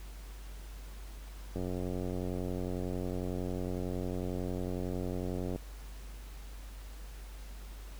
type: click train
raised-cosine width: 2 ms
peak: -24 dBFS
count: 365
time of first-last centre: 1.56-5.56 s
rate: 91 Hz
effects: added 49 Hz sine -43 dBFS peak until 7.99 s + pink hiss -55 dBFS RMS until 7.99 s